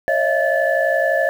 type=tone cluster; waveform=sine; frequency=548 / 621 / 673 / 1737 Hz; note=C#5 / D#5 / E5 / A6; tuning=-20 / -3 / +36 / -23 cents; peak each=-20 dBFS; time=0.08-1.29 s; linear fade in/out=0 ms; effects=tanh soft clip ceiling -4 dBFS + 7-bit